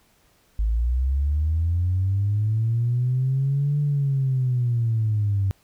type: linear two-way sweep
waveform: sine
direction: up then down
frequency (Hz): 51.91 to 146.83 to 95.7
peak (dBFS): -18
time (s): 0.59-5.51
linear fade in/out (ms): 0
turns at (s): 3.8
effects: tanh soft clip ceiling -14 dBFS + pink hiss -61 dBFS RMS until 5.63 s